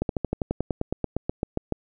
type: slowing click train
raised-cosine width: 2 ms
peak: -11 dBFS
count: 17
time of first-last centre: 0.02-1.723 s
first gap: 72 ms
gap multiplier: 1.05
effects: none